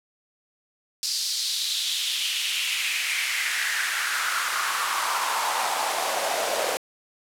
pink noise with high-pass filter sweep, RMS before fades -26 dBFS, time 1.03-6.77 s, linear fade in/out 0 ms, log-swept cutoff 4900 to 550 Hz, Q 3.3, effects low-pass 12000 Hz 12 dB/octave

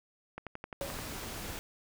click train, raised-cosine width 0.5 ms, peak -25 dBFS, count 8, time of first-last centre 0.38-0.989 s, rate 11.5 Hz
sine tone with exponential decay, 554.4 Hz, C#5, in tune, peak -32 dBFS, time 0.81-0.99 s, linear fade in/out 2 ms, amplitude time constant 39 ms
pink noise, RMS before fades -41 dBFS, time 0.81-1.59 s, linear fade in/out 0 ms
effects none

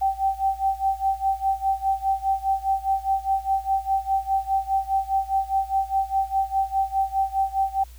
sine tone with tremolo, 777 Hz, G5, 16 cents flat, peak -17 dBFS, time 0.01-7.84 s, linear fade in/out 10 ms, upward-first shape sine, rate 4.9 Hz, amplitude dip 90%, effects added 60 Hz sine -41 dBFS peak until 7.98 s + white hiss -54 dBFS RMS until 7.98 s

